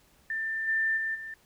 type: tone with level steps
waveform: sine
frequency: 1785 Hz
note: A6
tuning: 24 cents sharp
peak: -29 / -24 / -28 / -37 dBFS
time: 0.3-1.34 s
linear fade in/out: 2 ms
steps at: 0.67 / 0.96 / 1.14 s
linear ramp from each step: 20 ms
effects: pink hiss -63 dBFS RMS until 1.45 s